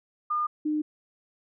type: tone pair in turn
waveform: sine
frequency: 1212 / 303.7 Hz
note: D#6 / D#4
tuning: -46 / -42 cents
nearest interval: 2 octaves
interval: 2396 cents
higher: first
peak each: -24 dBFS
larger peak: neither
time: 0.3-0.47 / 0.65-0.82 s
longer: neither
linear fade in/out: 10 ms
effects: none